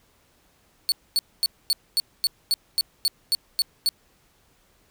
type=tone bursts; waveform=40% pulse; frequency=4435 Hz; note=C#8; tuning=in tune; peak=-17 dBFS; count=12; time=0.89-3.89 s; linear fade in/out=0 ms; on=30 ms; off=240 ms; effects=pink hiss -62 dBFS RMS until 4.9 s